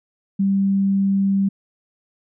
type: tone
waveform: sine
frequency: 196 Hz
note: G3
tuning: in tune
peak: -15 dBFS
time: 0.39-1.49 s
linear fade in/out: 10 ms
effects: none